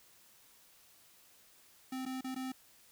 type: tone with dropouts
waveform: square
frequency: 260 Hz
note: C4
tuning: 11 cents flat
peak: -38 dBFS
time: 1.92-2.52 s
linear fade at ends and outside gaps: 5 ms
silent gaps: 2.054-2.061 / 2.21-2.243 / 2.347-2.36 s
effects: white hiss -63 dBFS RMS until 2.91 s